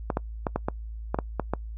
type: clicks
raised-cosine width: 1 ms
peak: -11 dBFS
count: 9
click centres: 0.102 / 0.171 / 0.468 / 0.56 / 0.685 / 1.145 / 1.188 / 1.397 / 1.536 s
effects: noise-tail reverb RT60 0.1 s tail -24 dB re dry + added 55 Hz sine -34 dBFS peak until 1.77 s